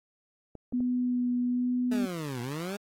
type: clicks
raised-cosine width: 2 ms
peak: -29 dBFS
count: 3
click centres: 0.553 / 0.725 / 0.805 s
type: tone with vibrato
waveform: sine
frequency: 246.9 Hz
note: B3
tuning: in tune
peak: -25 dBFS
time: 0.73-2.06 s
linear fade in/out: 10 ms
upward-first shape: sine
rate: 1.2 Hz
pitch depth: 11 cents each way
type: linear two-way sweep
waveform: 20% pulse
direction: down then up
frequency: 220 to 116.54 to 207.5 Hz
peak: -28 dBFS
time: 1.91-2.77 s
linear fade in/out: 10 ms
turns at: 2.41 s
effects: AAC 48 kbps